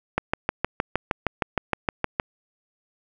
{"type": "click train", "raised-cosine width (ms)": 0.5, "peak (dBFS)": -6, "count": 14, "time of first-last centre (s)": [0.18, 2.199], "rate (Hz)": 6.44, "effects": []}